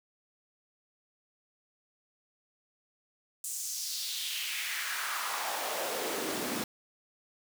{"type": "noise with high-pass filter sweep", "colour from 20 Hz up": "pink", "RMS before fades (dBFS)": -35, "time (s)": [3.44, 6.64], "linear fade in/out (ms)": 2, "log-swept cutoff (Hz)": [8200, 220], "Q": 2.4, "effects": []}